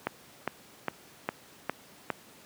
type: click train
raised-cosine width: 0.5 ms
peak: -13 dBFS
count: 6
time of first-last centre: 0.07-2.103 s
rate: 2.46 Hz
effects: pink hiss -54 dBFS RMS until 2.45 s + high-pass 150 Hz 12 dB/octave